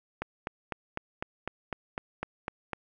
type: click train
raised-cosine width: 0.5 ms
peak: -17 dBFS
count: 11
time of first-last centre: 0.22-2.733 s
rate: 3.98 Hz
effects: none